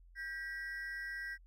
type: ring-modulated tone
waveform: triangle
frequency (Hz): 1760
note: A6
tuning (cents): 0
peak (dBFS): -35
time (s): 0.15-1.38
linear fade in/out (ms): 50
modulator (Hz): 168
effects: added 43 Hz sine -57 dBFS peak until 1.46 s